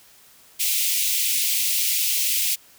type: high-pass noise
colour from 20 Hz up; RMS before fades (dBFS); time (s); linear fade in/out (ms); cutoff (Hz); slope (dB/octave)
white; -22; 0.59-2.56; 20; 2200; 48
effects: white hiss -52 dBFS RMS until 2.78 s